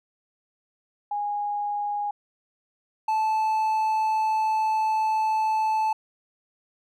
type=tone pair in turn; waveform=sine / triangle; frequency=824 / 873 Hz; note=G#5 / A5; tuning=-14 / -14 cents; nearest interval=minor second; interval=100 cents; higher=second; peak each=-25 / -19 dBFS; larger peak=second; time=1.11-2.11 / 3.08-5.93 s; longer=second; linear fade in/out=5 ms; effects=none